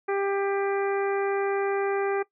harmonic tone, 396.4 Hz, G4, 19 cents sharp, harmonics 1 / 2 / 3 / 4 / 5 / 6, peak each -25 / -31 / -35 / -37 / -39 / -41 dBFS, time 0.08-2.23 s, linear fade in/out 10 ms, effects noise-tail reverb RT60 0.1 s tail -19 dB re dry

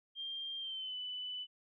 sine tone with pitch glide, 3188 to 2992 Hz, G7 to F#7, +28 to +19 cents, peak -39 dBFS, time 0.15-1.47 s, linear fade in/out 50 ms, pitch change -109 cents, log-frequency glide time 0.59-0.97 s, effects none

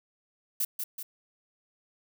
violet noise with echo, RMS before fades -28 dBFS, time 0.6-0.65 s, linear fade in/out 5 ms, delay 190 ms, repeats 2, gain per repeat -5 dB, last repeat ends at 1.03 s, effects none

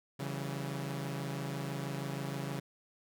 sawtooth chord, C# diminished, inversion none, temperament equal with one note detuned, 138.59 / 164.81 / 191.52 Hz, C#3 / E3 / G3, 0 / 0 / -40 cents, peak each -34 / -38 / -40 dBFS, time 0.19-2.6 s, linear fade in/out 10 ms, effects none

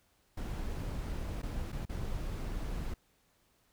brown noise with dropouts, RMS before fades -37 dBFS, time 0.37-2.94 s, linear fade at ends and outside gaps 5 ms, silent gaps 1.419-1.43 / 1.72-1.726 / 1.853-1.893 s, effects pink hiss -71 dBFS RMS until 3.72 s

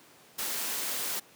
white noise, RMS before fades -33 dBFS, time 0.38-1.2 s, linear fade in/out 10 ms, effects pink hiss -56 dBFS RMS until 1.35 s + high-pass 200 Hz 12 dB/octave

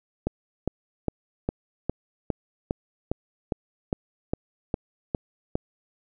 click train, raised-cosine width 2 ms, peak -11 dBFS, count 14, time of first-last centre 0.27-5.555 s, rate 2.46 Hz, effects none

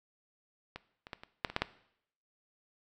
clicks, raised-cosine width 0.3 ms, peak -25 / -30 / -23 / -30 / -13 / -25 / -13 / -12 dBFS, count 8, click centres 0.76 / 1.069 / 1.132 / 1.235 / 1.448 / 1.5 / 1.564 / 1.62 s, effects noise-tail reverb RT60 0.7 s tail -17 dB re dry

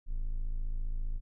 triangle tone, 27.5 Hz, A0, in tune, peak -28 dBFS, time 0.06-1.21 s, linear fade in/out 50 ms, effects none

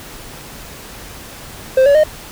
triangle tone with pitch steps, 523.3 / 567.4 / 615.2 Hz, C5 / C#5 / D#5, 0 / +40 / -20 cents, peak -5 dBFS, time 1.77-2.037 s, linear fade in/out 5 ms, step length 89 ms, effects pink hiss -34 dBFS RMS until 2.31 s

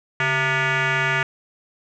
sine tone with frequency modulation, 141 Hz, C#3, 30 cents sharp, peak -16 dBFS, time 0.2-1.23 s, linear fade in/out 2 ms, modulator 528 Hz, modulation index 4.4, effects tanh soft clip ceiling -16 dBFS

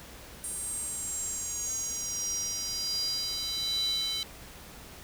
square tone with high-pass filter sweep, 440 Hz, A4, in tune, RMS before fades -33 dBFS, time 0.44-4.23 s, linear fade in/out 0 ms, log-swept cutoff 9000 to 3600 Hz, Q 9.6, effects added 60 Hz sine -56 dBFS peak until 5.03 s + pink hiss -48 dBFS RMS until 5.03 s

